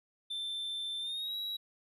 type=tone with pitch glide; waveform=triangle; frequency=3553 to 3875 Hz; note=A7 to B7; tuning=+16 to -34 cents; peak=-34 dBFS; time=0.3-1.57 s; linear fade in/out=10 ms; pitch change=+150 cents; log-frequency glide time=0.99-1.35 s; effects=none